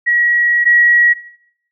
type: tone pair in turn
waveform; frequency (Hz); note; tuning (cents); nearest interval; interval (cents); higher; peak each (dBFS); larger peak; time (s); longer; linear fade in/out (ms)
sine; 1913 / 1913; A#6 / A#6; +44 / +44; unison; 0; neither; -10 / -7; second; 0.06-0.65 / 0.65-1.14; first; 20
effects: noise-tail reverb RT60 0.7 s tail -18 dB re dry